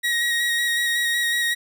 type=tone with vibrato; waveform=30% pulse; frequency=1892 Hz; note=A#6; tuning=25 cents sharp; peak=-17 dBFS; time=0.03-1.55 s; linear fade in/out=20 ms; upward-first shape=square; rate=5.4 Hz; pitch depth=15 cents each way; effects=none